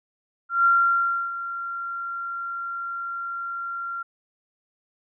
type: tone with ADSR envelope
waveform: sine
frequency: 1378 Hz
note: F6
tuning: 24 cents flat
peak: -14 dBFS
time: 0.49-4.03 s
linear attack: 160 ms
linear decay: 660 ms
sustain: -14 dB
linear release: 10 ms
effects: none